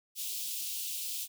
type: high-pass noise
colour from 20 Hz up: white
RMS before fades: -37 dBFS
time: 0.15-1.28 s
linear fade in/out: 50 ms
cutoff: 2700 Hz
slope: 48 dB/octave
effects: none